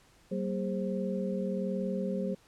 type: tone cluster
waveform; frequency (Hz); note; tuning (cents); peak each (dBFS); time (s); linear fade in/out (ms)
sine; 191.4 / 232.6 / 407.9 / 527; G3 / A#3 / G#4 / C5; -41 / -4 / -31 / +12; -32 / -39 / -38 / -36; 0.31-2.35; 10
effects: pink hiss -62 dBFS RMS until 2.47 s + low-pass 10000 Hz 12 dB/octave